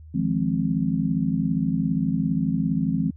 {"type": "chord", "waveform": "sine", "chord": "F minor seventh", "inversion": "third", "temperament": "just", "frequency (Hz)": [157.15, 174.61, 209.5, 261.9], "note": ["Eb3", "F3", "Ab3", "C4"], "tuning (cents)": [18, 0, 15, 2], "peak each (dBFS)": -26, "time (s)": [0.14, 3.11], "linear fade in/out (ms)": 10, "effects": ["added 78 Hz sine -41 dBFS peak until 3.16 s"]}